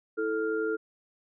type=tone cluster; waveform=sine; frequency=327.1 / 438.4 / 1400 Hz; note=E4 / A4 / F6; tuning=-13 / -6 / +4 cents; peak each=-33 / -28 / -35 dBFS; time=0.17-0.77 s; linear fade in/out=20 ms; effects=none